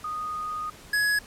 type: tone pair in turn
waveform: sine / square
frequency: 1238 / 1679.6 Hz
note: D#6 / G#6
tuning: -9 / +19 cents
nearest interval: perfect fourth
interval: 528 cents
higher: second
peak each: -29 / -22 dBFS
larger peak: second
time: 0.04-0.7 / 0.93-1.19 s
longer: first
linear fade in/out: 5 ms
effects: pink hiss -48 dBFS RMS until 1.26 s + low-pass 12000 Hz 12 dB/octave